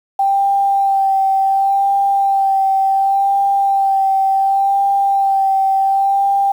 sine tone with vibrato, 784 Hz, G5, in tune, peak -11 dBFS, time 0.19-6.52 s, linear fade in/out 5 ms, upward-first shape sine, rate 0.69 Hz, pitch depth 20 cents each way, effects 7-bit

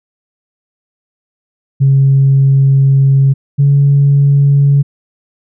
sine tone pair in turn, 136.5 / 140.99 Hz, C#3 / C#3, -26 / +30 cents, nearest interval minor second, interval 56 cents, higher second, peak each -4 dBFS, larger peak neither, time 1.8-3.34 / 3.58-4.83 s, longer first, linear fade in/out 20 ms, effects tanh soft clip ceiling -1 dBFS

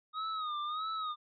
square tone with vibrato, 1246 Hz, D#6, 2 cents sharp, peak -35 dBFS, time 0.13-1.16 s, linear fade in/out 50 ms, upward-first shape sine, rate 1.6 Hz, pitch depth 87 cents each way, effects resampled to 11025 Hz

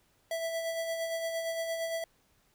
square tone with tremolo, 659.3 Hz, E5, in tune, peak -31 dBFS, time 0.31-2.04 s, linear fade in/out 2 ms, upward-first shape sine, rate 8.7 Hz, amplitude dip 40%, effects pink hiss -69 dBFS RMS until 2.54 s

